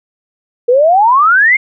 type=exponential sweep; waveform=sine; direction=up; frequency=467.9 to 2183 Hz; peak=-5 dBFS; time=0.68-1.57 s; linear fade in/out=10 ms; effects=none